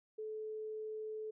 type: tone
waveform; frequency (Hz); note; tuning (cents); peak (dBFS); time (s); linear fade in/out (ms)
sine; 433.2; A4; -27; -40; 0.18-1.31; 10
effects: none